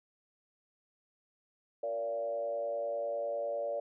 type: tone with frequency modulation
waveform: sine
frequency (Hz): 575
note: D5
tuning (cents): -37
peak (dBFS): -32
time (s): 1.83-3.8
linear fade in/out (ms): 5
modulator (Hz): 110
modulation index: 0.75
effects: none